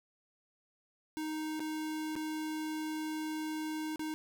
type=tone with dropouts; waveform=square; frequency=311.1 Hz; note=D#4; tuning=in tune; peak=-36 dBFS; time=1.17-4.14 s; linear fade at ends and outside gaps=0 ms; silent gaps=1.595-1.603 / 2.155-2.163 / 3.959-3.994 s; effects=none